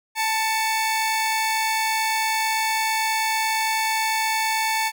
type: tone pair together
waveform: sawtooth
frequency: 883.4 / 2233 Hz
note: A5 / C#7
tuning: +7 / +12 cents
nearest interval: octave + major third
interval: 1605 cents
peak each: -18 / -23 dBFS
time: 0.15-4.92 s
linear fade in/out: 50 ms
effects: none